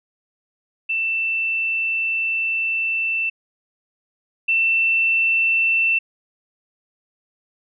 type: tone pair in turn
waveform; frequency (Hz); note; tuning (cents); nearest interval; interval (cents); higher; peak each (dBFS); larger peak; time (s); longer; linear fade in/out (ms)
sine; 2670 / 2680; E7 / E7; +22 / +28; unison; 6; second; -19 / -15; second; 0.89-3.3 / 4.48-5.99; first; 10
effects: none

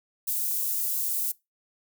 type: high-pass noise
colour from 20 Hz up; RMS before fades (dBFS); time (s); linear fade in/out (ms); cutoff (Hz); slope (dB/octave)
white; -28; 0.27-1.32; 10; 11000; 12
effects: noise-tail reverb RT60 0.2 s tail -21 dB re dry

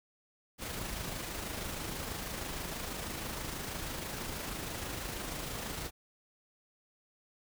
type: noise with amplitude modulation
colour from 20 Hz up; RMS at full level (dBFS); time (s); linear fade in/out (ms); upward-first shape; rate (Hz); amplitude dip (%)
pink; -38; 0.58-5.91; 50; sine; 26.2; 35
effects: none

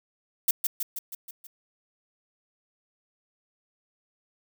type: noise with echo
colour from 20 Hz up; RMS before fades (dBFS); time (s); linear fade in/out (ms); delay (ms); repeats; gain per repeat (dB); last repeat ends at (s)
violet; -21; 0.48-0.51; 5; 160; 6; -4; 1.47
effects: none

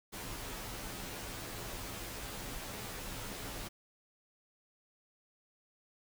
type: noise with comb filter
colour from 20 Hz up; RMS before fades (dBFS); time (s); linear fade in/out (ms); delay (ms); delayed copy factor
pink; -43; 0.12-3.69; 20; 13; -0.85
effects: none

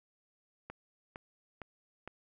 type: click train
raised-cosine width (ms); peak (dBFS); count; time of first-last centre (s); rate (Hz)
0.5; -28; 4; 0.7-2.076; 2.18
effects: none

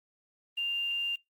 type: tone with quantisation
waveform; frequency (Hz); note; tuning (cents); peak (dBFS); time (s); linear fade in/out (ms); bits
sine; 2794; F7; 0; -29; 0.57-1.16; 10; 9
effects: noise-tail reverb RT60 0.2 s tail -25 dB re dry + Opus 32 kbps

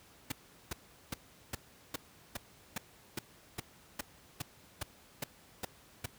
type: noise bursts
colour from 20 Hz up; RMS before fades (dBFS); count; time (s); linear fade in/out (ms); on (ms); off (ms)
pink; -36; 15; 0.3-6.06; 5; 20; 390
effects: pink hiss -60 dBFS RMS until 6.18 s + high-pass 60 Hz 12 dB/octave

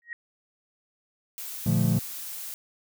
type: tone with exponential growth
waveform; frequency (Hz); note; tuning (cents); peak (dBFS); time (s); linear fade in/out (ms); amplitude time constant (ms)
sine; 1885; A#6; +19; -29; 0.02-0.13; 1; 22
type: noise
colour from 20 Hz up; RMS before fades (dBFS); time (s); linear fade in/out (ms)
blue; -37; 1.38-2.54; 0
type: chord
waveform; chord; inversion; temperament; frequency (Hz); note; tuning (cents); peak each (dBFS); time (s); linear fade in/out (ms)
triangle; Bb major seventh; none; equal with one note detuned; 116.54 / 148.02 / 174.61 / 220; Bb2 / D3 / F3 / A3; 0 / +14 / 0 / 0; -23 / -25 / -23 / -26; 1.66-1.99; 5
effects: none

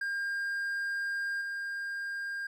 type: tone with level steps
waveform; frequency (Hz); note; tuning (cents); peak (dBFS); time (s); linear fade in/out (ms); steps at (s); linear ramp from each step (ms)
triangle; 1606; G6; +41; -29 / -32; 0.01-2.47; 5; 1.41; 5
effects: none

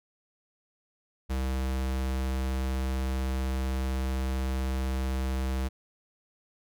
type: tone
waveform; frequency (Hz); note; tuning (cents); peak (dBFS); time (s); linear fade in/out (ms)
square; 65.41; C2; 0; -28; 1.29-5.69; 20
effects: none

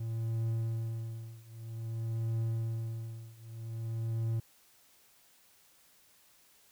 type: tone with tremolo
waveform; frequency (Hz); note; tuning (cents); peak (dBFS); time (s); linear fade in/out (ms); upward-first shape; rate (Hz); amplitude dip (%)
triangle; 113.5; A#2; -46; -27; 0-4.4; 5; triangle; 0.52; 95
effects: white hiss -64 dBFS RMS until 6.71 s

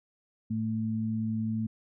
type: tone pair together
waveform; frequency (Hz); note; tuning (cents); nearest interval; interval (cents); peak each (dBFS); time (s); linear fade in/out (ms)
sine; 110 / 221.1; A2 / A3; 0 / +9; octave; 1209; -33 / -29; 0.5-1.67; 10
effects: none

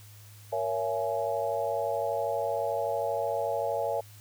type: chord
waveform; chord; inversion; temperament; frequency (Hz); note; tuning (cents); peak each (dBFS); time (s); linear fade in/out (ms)
sine; A# half-diminished seventh; none; just; 466.2 / 559.4 / 671.3 / 839.1; A#4 / C#5 / E5 / G#5; 0 / +16 / +31 / +18; -34 / -31 / -32 / -34; 0.52-4.01; 10
effects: added 104 Hz sine -49 dBFS peak until 4.2 s + white hiss -55 dBFS RMS until 4.2 s

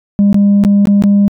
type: tone with dropouts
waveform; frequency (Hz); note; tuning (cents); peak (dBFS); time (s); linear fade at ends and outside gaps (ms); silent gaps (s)
sine; 201.8; G#3; -49; -3; 0.19-1.28; 0; 0.329-0.344 / 0.638-0.649 / 0.855-0.872 / 1.023-1.038
effects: tanh soft clip ceiling -4 dBFS

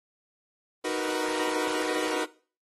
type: chord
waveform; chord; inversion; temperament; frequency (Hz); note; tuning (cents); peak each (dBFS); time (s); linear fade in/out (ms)
sawtooth; B major seventh; first; equal; 311.1 / 370 / 466.2 / 493.9; D#4 / F#4 / A#4 / B4; 0 / 0 / 0 / 0; -29; 0.84-2.25; 10
effects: noise-tail reverb RT60 0.4 s tail -19 dB re dry + AAC 32 kbps

